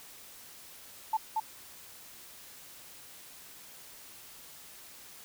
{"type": "tone with echo", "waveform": "sine", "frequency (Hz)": 880, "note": "A5", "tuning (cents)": 0, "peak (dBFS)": -25, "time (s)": [1.13, 1.17], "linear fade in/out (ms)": 5, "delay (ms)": 230, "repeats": 1, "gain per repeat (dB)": -2, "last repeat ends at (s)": 1.4, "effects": ["white hiss -51 dBFS RMS until 5.24 s"]}